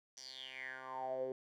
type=tone with band-pass filter sweep; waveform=10% pulse; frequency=130.81 Hz; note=C3; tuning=in tune; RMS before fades=-44 dBFS; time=0.17-1.32 s; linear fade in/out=2 ms; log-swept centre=5800 to 410 Hz; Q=8.1; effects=none